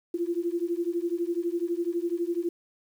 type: beating tone pair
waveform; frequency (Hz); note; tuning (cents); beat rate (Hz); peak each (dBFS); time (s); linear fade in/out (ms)
sine; 338.1 / 350.1; E4 / F4; +44 / +4; 12; -29; 0.14-2.49; 5
effects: 9-bit